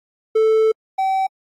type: tone pair in turn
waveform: triangle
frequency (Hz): 440 / 767.6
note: A4 / G5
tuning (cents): 0 / -37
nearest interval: minor seventh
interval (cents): 963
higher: second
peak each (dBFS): -10 / -14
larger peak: first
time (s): 0.35-0.72 / 0.98-1.27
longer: first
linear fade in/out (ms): 10
effects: AAC 64 kbps